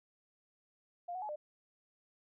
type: tone with pitch steps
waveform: sine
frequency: 701 / 741 / 848 / 600 Hz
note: F5 / F#5 / G#5 / D5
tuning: +6 / +2 / +36 / +37 cents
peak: -38 dBFS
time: 1.08-1.36 s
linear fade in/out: 10 ms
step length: 70 ms
effects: none